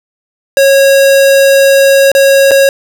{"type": "tone with dropouts", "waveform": "square", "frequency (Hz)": 548, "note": "C#5", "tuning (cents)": -20, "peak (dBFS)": -4, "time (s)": [0.57, 2.69], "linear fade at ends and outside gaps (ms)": 1, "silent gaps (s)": [[2.117, 2.15], [2.51, 2.515]], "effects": []}